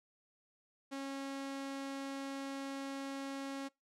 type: tone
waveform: sawtooth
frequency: 273.7 Hz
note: C#4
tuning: 22 cents flat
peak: -36 dBFS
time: 0.91-3.69 s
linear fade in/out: 20 ms
effects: noise-tail reverb RT60 0.2 s tail -24 dB re dry + low-pass 9000 Hz 12 dB/octave

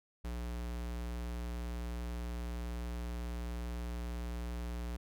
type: tone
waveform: square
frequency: 59.4 Hz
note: A#1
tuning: 33 cents sharp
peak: -38 dBFS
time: 0.24-4.97 s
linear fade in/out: 10 ms
effects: none

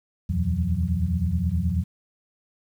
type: tone cluster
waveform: sine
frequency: 77.1 / 86.5 / 123 / 167.1 / 183.1 Hz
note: D#2 / F2 / B2 / E3 / F#3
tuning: -15 / -16 / -7 / +24 / -18 cents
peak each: -28 / -24 / -33 / -30 / -28 dBFS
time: 0.29-1.84 s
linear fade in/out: 10 ms
effects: 9-bit

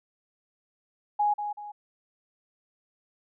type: tone with echo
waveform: sine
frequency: 830.6 Hz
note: G#5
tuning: in tune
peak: -21 dBFS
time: 1.19-1.34 s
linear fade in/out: 10 ms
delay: 190 ms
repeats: 2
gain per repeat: -8 dB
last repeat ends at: 1.72 s
effects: none

